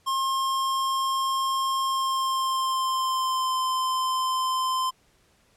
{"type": "tone with pitch glide", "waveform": "square", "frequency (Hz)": [1068, 1035.8], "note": ["C6", "C6"], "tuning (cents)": [35, -18], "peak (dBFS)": -24, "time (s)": [0.06, 4.91], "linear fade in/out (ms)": 20, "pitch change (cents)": -53, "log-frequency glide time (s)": [1.86, 3.57], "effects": ["pink hiss -63 dBFS RMS until 5.56 s", "low-pass 11000 Hz 12 dB/octave"]}